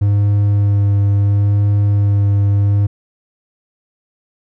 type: tone with vibrato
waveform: triangle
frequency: 101.4 Hz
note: G#2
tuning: 41 cents flat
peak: -8 dBFS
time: 0.01-2.87 s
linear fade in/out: 10 ms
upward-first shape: sine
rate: 0.73 Hz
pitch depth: 13 cents each way
effects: none